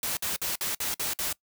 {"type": "noise bursts", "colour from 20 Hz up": "white", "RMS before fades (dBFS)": -30, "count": 7, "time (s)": [0.03, 1.328], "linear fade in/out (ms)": 2, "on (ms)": 140, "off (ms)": 53, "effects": ["noise-tail reverb RT60 0.1 s tail -22 dB re dry"]}